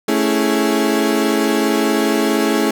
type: chord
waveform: 35% pulse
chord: A major seventh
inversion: none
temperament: equal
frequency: 220 / 277.2 / 329.6 / 415.3 Hz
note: A3 / C#4 / E4 / G#4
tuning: 0 / 0 / 0 / 0 cents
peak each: -18 dBFS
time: 0.08-2.71 s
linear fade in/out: 5 ms
effects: none